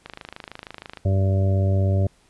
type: click train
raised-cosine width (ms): 0.3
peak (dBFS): -19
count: 25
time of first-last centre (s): 0.06-0.973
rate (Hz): 26.3
type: harmonic tone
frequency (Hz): 96.5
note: G2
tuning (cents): -27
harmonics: 1 / 2 / 3 / 4 / 5 / 6 / 7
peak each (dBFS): -17 / -29 / -35 / -32 / -40 / -30 / -37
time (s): 1.05-2.07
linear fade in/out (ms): 5
effects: pink hiss -59 dBFS RMS until 2.29 s + resampled to 24000 Hz